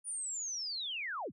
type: linear sweep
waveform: sine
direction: down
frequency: 9610 to 69.3 Hz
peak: -36 dBFS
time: 0.04-1.32 s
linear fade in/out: 50 ms
effects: none